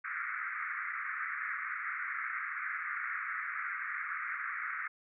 pink band-pass noise, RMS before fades -38 dBFS, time 0.04-4.88 s, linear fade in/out 10 ms, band 1200 to 2200 Hz, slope 96 dB/octave, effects none

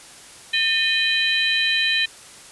sine tone cluster, 1809 / 2478 / 3113 / 3961 Hz, A6 / D#7 / G7 / B7, +48 / -8 / -13 / +4 cents, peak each -23 dBFS, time 0.53-2.06 s, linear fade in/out 10 ms, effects white hiss -43 dBFS RMS until 2.51 s + resampled to 24000 Hz

